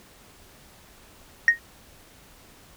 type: tone with exponential decay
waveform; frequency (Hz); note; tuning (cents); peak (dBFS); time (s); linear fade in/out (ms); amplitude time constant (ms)
sine; 1864.7; A#6; 0; -7; 1.48-1.59; 1; 22
effects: tanh soft clip ceiling -9 dBFS + pink hiss -52 dBFS RMS until 2.76 s